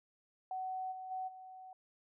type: tone with level steps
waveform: sine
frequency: 750 Hz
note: F#5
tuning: 23 cents sharp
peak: -37 / -43 / -37 / -49 dBFS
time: 0.51-1.73 s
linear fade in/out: 2 ms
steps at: 0.91 / 1.1 / 1.27 s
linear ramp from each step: 20 ms
effects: none